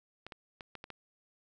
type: clicks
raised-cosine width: 0.3 ms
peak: -28 dBFS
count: 6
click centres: 0.266 / 0.322 / 0.608 / 0.753 / 0.841 / 0.903 s
effects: none